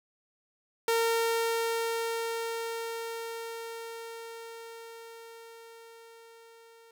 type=tone with level ramp; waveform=sawtooth; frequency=458.5 Hz; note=A#4; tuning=29 cents flat; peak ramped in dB=-20 to -50 dBFS; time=0.88-6.91 s; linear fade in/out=2 ms; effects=none